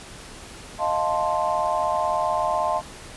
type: chord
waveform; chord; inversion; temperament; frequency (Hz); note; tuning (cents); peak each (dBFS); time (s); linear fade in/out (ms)
sine; F dominant seventh; third; equal; 622.3 / 698.5 / 880 / 1046.5; Eb5 / F5 / A5 / C6; 0 / 0 / 0 / 0; -26; 0.78-2.82; 50
effects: pink hiss -41 dBFS RMS until 3.16 s + resampled to 24000 Hz